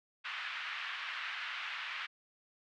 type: band-pass noise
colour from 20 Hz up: pink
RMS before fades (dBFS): -41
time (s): 0.24-2.07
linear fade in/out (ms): 20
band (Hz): 1300 to 3200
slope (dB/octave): 24
effects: none